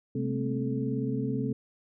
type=tone cluster; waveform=sine; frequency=130.4 / 206.6 / 225.8 / 263.8 / 432.4 Hz; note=C3 / G#3 / A3 / C4 / A4; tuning=-5 / -9 / +45 / +14 / -30 cents; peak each=-32 / -37 / -34 / -32 / -36 dBFS; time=0.15-1.53 s; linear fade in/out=5 ms; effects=none